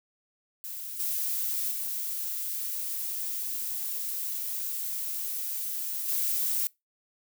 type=noise with level steps; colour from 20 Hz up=violet; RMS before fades=-38 / -30 / -33 / -28 dBFS; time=0.64-6.67 s; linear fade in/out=0 ms; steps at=0.99 / 1.71 / 6.08 s; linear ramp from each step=10 ms; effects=noise-tail reverb RT60 0.2 s tail -23 dB re dry